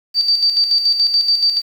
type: tone with tremolo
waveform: sine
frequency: 4633 Hz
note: D8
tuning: 24 cents flat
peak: -10 dBFS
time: 0.14-1.62 s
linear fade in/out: 50 ms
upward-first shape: square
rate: 7 Hz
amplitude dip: 55%
effects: 7-bit